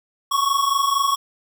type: tone pair together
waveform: square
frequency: 1097 / 1121.3 Hz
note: C#6 / C#6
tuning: -18 / +20 cents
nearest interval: unison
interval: 38 cents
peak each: -21 dBFS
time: 0.31-1.16 s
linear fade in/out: 10 ms
effects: none